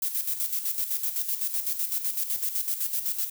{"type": "noise with tremolo", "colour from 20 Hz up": "violet", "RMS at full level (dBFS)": -27, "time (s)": [0.02, 3.3], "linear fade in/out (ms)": 5, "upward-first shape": "square", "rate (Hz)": 7.9, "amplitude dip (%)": 60, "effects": []}